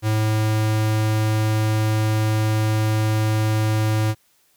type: tone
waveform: square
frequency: 108.5 Hz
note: A2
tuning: 24 cents flat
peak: -18 dBFS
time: 0.02-4.15 s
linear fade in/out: 50 ms
effects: white hiss -61 dBFS RMS until 4.56 s